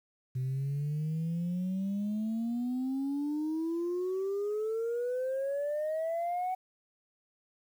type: exponential sweep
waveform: sine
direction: up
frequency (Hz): 126.7 to 751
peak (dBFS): -28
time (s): 0.35-6.55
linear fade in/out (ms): 10
effects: tanh soft clip ceiling -28 dBFS + 10-bit